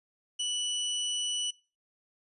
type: tone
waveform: sawtooth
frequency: 2960 Hz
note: F#7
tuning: in tune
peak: -26 dBFS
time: 0.39-1.51 s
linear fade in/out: 10 ms
effects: noise-tail reverb RT60 0.3 s tail -20 dB re dry + resampled to 24000 Hz